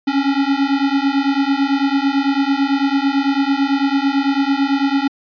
square beating tone pair, 272.3 / 281.3 Hz, C#4 / C#4, -31 / +26 cents, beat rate 9 Hz, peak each -18 dBFS, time 0.07-5.08 s, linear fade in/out 10 ms, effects resampled to 11025 Hz

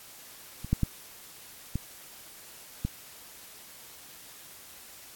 clicks, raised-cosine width 5 ms, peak -25 / -11 / -12 / -17 / -16 dBFS, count 5, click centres 0.646 / 0.73 / 0.833 / 1.756 / 2.85 s, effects white hiss -49 dBFS RMS until 5.15 s + AAC 64 kbps

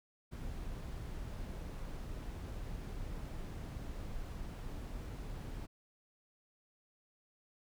brown noise, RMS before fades -43 dBFS, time 0.31-5.67 s, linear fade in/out 20 ms, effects none

